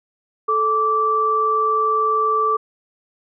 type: tone pair together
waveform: sine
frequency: 436.4 / 1165 Hz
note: A4 / D6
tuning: -14 / -14 cents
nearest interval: octave + perfect fourth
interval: 1700 cents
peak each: -22 / -16 dBFS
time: 0.48-2.57 s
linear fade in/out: 10 ms
effects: none